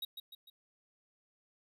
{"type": "tone with echo", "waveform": "square", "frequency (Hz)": 3800, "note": "A#7", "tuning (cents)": 33, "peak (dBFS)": -37, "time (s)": [0.02, 0.05], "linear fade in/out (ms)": 5, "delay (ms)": 150, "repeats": 3, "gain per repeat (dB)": -6, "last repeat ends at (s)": 0.5, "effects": []}